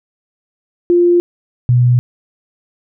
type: tone pair in turn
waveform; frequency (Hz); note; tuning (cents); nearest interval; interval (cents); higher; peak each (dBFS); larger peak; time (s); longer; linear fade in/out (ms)
sine; 349.2 / 123.03; F4 / B2; 0 / -6; octave + tritone; 1806; first; -7; neither; 0.9-1.2 / 1.69-1.99; neither; 0
effects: none